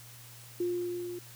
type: tone with level ramp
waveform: sine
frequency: 352.2 Hz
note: F4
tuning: 15 cents sharp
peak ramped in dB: -27 to -37 dBFS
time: 0.6-1.19 s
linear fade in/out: 5 ms
effects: added 119 Hz sine -52 dBFS peak until 1.35 s + white hiss -52 dBFS RMS until 1.35 s